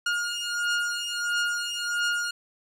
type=beating tone pair; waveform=sawtooth; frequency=1423 / 1424.5 Hz; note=F6 / F6; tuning=+32 / +34 cents; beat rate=1.5 Hz; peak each=-25 dBFS; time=0.06-2.31 s; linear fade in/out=5 ms; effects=low-pass 8000 Hz 12 dB/octave + 10-bit